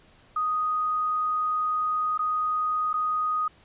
sine tone with dropouts, 1245 Hz, D#6, 1 cent sharp, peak -23 dBFS, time 0.36-3.48 s, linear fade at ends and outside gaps 5 ms, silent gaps 2.177-2.191 / 2.931-2.939 s, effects pink hiss -57 dBFS RMS until 3.64 s + resampled to 8000 Hz

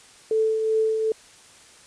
sine tone with tremolo, 440 Hz, A4, in tune, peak -17 dBFS, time 0.31-1.12 s, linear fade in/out 2 ms, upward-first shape triangle, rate 2.6 Hz, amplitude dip 45%, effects white hiss -50 dBFS RMS until 1.86 s + resampled to 22050 Hz

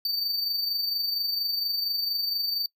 square tone with amplitude modulation, 4594 Hz, D8, 39 cents flat, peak -24 dBFS, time 0.05-2.66 s, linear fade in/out 2 ms, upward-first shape sine, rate 24.3 Hz, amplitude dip 45%, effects noise-tail reverb RT60 0.1 s tail -23 dB re dry

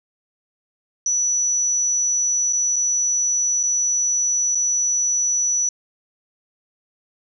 sine tone with dropouts, 5920 Hz, F#8, in tune, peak -17 dBFS, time 1.06-5.69 s, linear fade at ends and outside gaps 2 ms, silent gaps 2.527-2.531 / 2.76-2.763 / 3.631-3.635 / 4.549-4.553 s, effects none

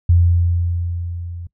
sine tone with level ramp, 86.4 Hz, F2, 18 cents flat, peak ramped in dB -8 to -28 dBFS, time 0.09-1.47 s, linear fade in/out 5 ms, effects noise-tail reverb RT60 0.1 s tail -20 dB re dry

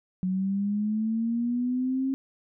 sine linear sweep, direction up, 183 to 269.5 Hz, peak -24 dBFS, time 0.23-2.14 s, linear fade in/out 0 ms, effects none

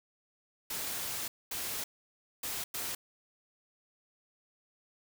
white noise bursts at uneven times, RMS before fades -37 dBFS, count 4, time 0.7-1.28 / 1.51-1.84 / 2.43-2.64 / 2.74-2.95 s, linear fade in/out 5 ms, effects none

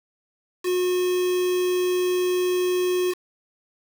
triangle tone with quantisation, 362.6 Hz, F#4, 35 cents flat, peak -18 dBFS, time 0.63-3.15 s, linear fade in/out 50 ms, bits 5, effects none

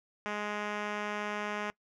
5% pulse tone with low-pass filter, 208.4 Hz, G#3, 6 cents sharp, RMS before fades -36 dBFS, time 0.26-1.7 s, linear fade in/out 0 ms, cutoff 3700 Hz, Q 0.53, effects noise-tail reverb RT60 0.1 s tail -22 dB re dry

